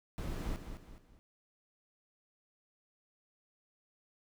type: noise with echo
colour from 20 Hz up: brown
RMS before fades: -38 dBFS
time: 0.18-0.56 s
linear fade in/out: 0 ms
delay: 210 ms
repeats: 3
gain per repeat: -8 dB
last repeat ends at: 1.19 s
effects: none